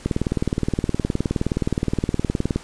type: click train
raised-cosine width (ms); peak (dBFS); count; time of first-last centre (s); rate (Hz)
3; -7; 49; 0.06-2.56; 19.2
effects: pink hiss -43 dBFS RMS until 2.63 s + resampled to 22050 Hz